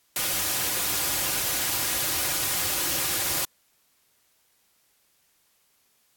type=noise with comb filter; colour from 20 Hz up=white; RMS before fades=-26 dBFS; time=0.16-3.45 s; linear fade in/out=2 ms; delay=4.5 ms; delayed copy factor=-0.5; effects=white hiss -66 dBFS RMS until 6.16 s + AAC 64 kbps